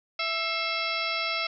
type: harmonic tone with a mistuned harmonic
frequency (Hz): 662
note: E5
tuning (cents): +7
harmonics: 1 / 2 / 3 / 4 / 5 / 6 / 7 / 8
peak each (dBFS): -36 / -33 / -32 / -34 / -37 / -37 / -38 / -36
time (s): 0.19-1.47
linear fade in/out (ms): 5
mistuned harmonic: 3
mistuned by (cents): +130
effects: none